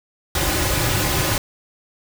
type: noise with comb filter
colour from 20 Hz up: pink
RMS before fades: -20 dBFS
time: 0.35-1.38 s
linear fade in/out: 2 ms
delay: 4.4 ms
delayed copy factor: -0.65
effects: none